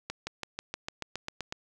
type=accelerating click train; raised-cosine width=0.2 ms; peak=-17 dBFS; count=11; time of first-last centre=0.1-1.524 s; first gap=170 ms; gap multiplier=0.96; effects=none